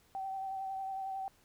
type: tone with vibrato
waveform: sine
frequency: 771 Hz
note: G5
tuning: 29 cents flat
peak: -36 dBFS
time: 0.15-1.28 s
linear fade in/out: 0 ms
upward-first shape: sine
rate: 11 Hz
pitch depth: 21 cents each way
effects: pink hiss -67 dBFS RMS until 1.44 s